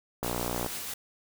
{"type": "noise with tremolo", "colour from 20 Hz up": "white", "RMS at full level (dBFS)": -36, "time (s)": [0.23, 0.94], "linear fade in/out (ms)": 5, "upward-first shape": "sine", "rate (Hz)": 6.2, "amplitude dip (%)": 25}
{"type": "click train", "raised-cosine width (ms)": 1, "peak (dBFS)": -17, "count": 27, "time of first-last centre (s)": [0.23, 0.663], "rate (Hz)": 60.1}
{"effects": []}